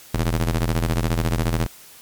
sawtooth ring-modulated tone, 82.41 Hz, E2, in tune, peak -12 dBFS, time 0.14-1.67 s, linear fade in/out 5 ms, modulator 34.1 Hz, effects white hiss -45 dBFS RMS until 2.01 s + MP3 96 kbps

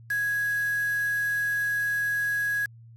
sine tone with quantisation, 1661.2 Hz, G#6, in tune, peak -24 dBFS, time 0.1-2.66 s, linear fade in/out 5 ms, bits 6, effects added 115 Hz sine -46 dBFS peak until 2.96 s + AAC 64 kbps

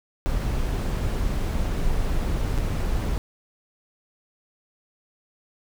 brown noise with dropouts, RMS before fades -24 dBFS, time 0.26-3.18 s, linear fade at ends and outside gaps 0 ms, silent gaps 2.578-2.585 s, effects none

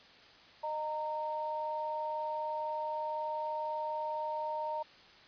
sine tone pair together, 614.2 / 922 Hz, D#5 / A#5, -23 / -19 cents, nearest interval perfect fifth, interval 704 cents, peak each -38 / -35 dBFS, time 0.63-4.83 s, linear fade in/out 10 ms, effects white hiss -57 dBFS RMS until 5.27 s + resampled to 11025 Hz

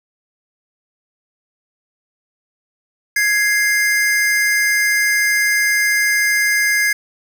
square tone pair together, 1664 / 2097 Hz, G#6 / C7, +3 / +3 cents, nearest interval major third, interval 400 cents, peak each -17 dBFS, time 3.16-6.93 s, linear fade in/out 5 ms, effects none

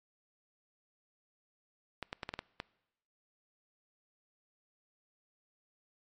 clicks, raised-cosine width 0.3 ms, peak -21 dBFS, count 7, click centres 2.027 / 2.129 / 2.232 / 2.291 / 2.339 / 2.391 / 2.601 s, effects noise-tail reverb RT60 0.9 s tail -23 dB re dry + MP3 48 kbps

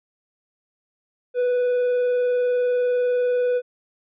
triangle tone with vibrato, 493.9 Hz, B4, in tune, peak -16 dBFS, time 1.34-3.62 s, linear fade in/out 50 ms, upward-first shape sine, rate 20 Hz, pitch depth 15 cents each way, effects resampled to 8000 Hz

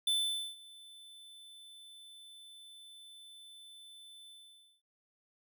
square tone with ADSR envelope, 3520 Hz, A7, in tune, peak -28 dBFS, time 0.07-4.82 s, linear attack 4 ms, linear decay 480 ms, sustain -24 dB, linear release 530 ms, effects none

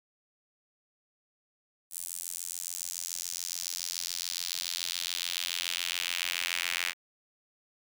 square tone with high-pass filter sweep, 43.53 Hz, F1, 5 cents flat, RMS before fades -35 dBFS, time 1.9-6.94 s, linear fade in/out 50 ms, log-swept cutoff 9100 to 2200 Hz, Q 1.9, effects none

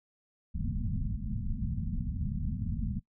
pink low-pass noise, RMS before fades -33 dBFS, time 0.54-3 s, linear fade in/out 20 ms, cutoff 240 Hz, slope 96 dB/octave, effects noise-tail reverb RT60 0.1 s tail -20 dB re dry

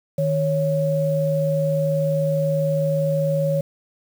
sine tone pair together, 155.56 / 554.4 Hz, D#3 / C#5, 0 / 0 cents, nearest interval octave + minor seventh, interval 2200 cents, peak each -21 / -20 dBFS, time 0.18-3.61 s, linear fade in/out 5 ms, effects 7-bit

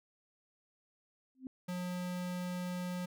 sine tone with exponential growth, 260.2 Hz, C4, 9 cents flat, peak -36 dBFS, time 1.35-1.47 s, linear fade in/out 1 ms, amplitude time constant 26 ms
square tone, 179.6 Hz, F3, 49 cents sharp, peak -37 dBFS, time 1.68-3.06 s, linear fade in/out 10 ms
effects none

